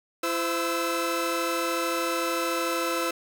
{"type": "tone cluster", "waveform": "sawtooth", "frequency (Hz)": [336.6, 515, 1313], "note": ["E4", "C5", "E6"], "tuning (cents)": [36, -28, -7], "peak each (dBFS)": -26, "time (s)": [0.23, 3.11], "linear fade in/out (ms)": 5, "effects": []}